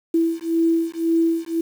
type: beating tone pair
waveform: sine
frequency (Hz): 329.6 / 331.5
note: E4 / E4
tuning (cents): 0 / +10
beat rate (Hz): 1.9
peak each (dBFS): -20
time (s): 0.14-1.61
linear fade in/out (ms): 5
effects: 7-bit